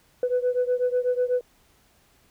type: beating tone pair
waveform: sine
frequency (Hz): 494.2 / 502.3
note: B4 / B4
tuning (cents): +1 / +29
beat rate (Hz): 8.1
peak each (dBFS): -22 / -24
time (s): 0.23-1.41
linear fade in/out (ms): 2
effects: tanh soft clip ceiling -16 dBFS + pink hiss -61 dBFS RMS until 2.3 s